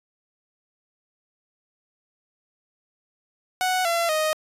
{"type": "tone with pitch steps", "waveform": "sawtooth", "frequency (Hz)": [740, 678.6, 622.3], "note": ["F#5", "F5", "D#5"], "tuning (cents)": [0, -50, 0], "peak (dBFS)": -17, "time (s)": [3.61, 4.33], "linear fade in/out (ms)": 0, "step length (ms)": 240, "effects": ["resampled to 32000 Hz"]}